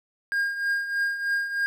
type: tone with tremolo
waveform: triangle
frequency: 1617 Hz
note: G#6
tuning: 47 cents flat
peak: -19 dBFS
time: 0.32-1.66 s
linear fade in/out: 0 ms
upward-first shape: triangle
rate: 3.2 Hz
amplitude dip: 70%
effects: none